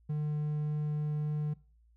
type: tone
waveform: triangle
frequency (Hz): 150.3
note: D3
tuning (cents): +40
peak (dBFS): -28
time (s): 0.09-1.54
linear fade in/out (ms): 10
effects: noise-tail reverb RT60 0.4 s tail -21 dB re dry + added 57 Hz sine -61 dBFS peak until 1.96 s